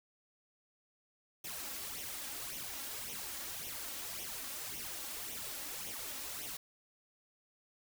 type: noise with flanger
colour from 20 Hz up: white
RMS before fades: -43 dBFS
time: 1.44-6.57 s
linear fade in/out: 5 ms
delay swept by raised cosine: 0.32 to 3.72 ms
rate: 1.8 Hz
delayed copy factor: +0.7
effects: none